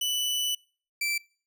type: tone pair in turn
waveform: sawtooth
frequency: 2977 / 2335 Hz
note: F#7 / D7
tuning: +10 / -11 cents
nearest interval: major third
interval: 421 cents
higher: first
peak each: -23 / -23 dBFS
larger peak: neither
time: 0.01-0.55 / 1.01-1.18 s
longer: first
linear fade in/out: 5 ms
effects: noise-tail reverb RT60 0.4 s tail -24 dB re dry